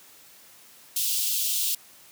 white high-pass noise, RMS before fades -26 dBFS, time 0.96-1.75 s, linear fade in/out 5 ms, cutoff 2800 Hz, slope 48 dB/octave, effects white hiss -52 dBFS RMS until 2.11 s + high-pass 100 Hz 12 dB/octave

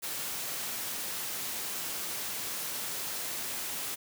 white noise, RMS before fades -36 dBFS, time 0.02-3.96 s, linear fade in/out 20 ms, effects high-pass 100 Hz 12 dB/octave

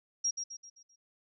sine tone with echo, 5630 Hz, F8, 13 cents sharp, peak -27 dBFS, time 0.24-0.31 s, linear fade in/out 10 ms, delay 130 ms, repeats 5, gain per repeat -7 dB, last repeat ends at 0.96 s, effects none

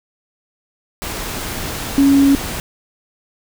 sine tone in noise, 277.2 Hz, C#4, in tune, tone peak -8 dBFS, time 1.98-2.35 s, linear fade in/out 0 ms, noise pink, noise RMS -25 dBFS, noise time 1.02-2.6 s, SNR +14 dB, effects none

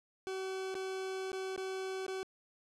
40% pulse tone with dropouts, 379.8 Hz, F#4, 45 cents sharp, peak -36 dBFS, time 0.27-2.23 s, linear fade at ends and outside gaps 0 ms, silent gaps 0.743-0.752 / 1.318-1.33 / 1.562-1.577 / 2.065-2.081 s, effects low-pass 8000 Hz 12 dB/octave

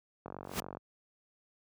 click train, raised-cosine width 1 ms, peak -28 dBFS, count 25, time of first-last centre 0.26-0.771 s, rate 47 Hz
pink noise with exponential growth, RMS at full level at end -30 dBFS, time 0.44-0.6 s, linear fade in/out 2 ms, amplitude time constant 33 ms
effects high-pass 80 Hz 12 dB/octave

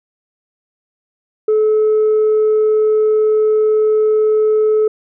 sine tone, 431 Hz, A4, 36 cents flat, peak -8 dBFS, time 1.48-4.88 s, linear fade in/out 5 ms, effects tanh soft clip ceiling -8 dBFS

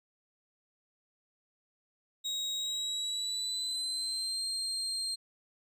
35% pulse tone with pitch glide, 3797 to 4189 Hz, A#7 to C8, +31 to +1 cents, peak -31 dBFS, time 2.24-5.16 s, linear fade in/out 20 ms, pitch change +170 cents, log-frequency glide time 2.56-4.44 s, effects resampled to 32000 Hz

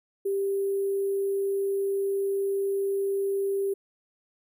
sine tone with sample-and-hold, 394.2 Hz, G4, 10 cents sharp, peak -24 dBFS, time 0.25-3.74 s, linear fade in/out 10 ms, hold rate 11025 Hz, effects none

